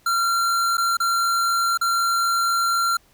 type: tone with dropouts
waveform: square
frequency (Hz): 1372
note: F6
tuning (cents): -31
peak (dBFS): -19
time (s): 0.06-2.97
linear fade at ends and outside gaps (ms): 5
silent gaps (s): 0.771-0.779 / 0.97-1.001 / 1.775-1.812
effects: pink hiss -58 dBFS RMS until 3.13 s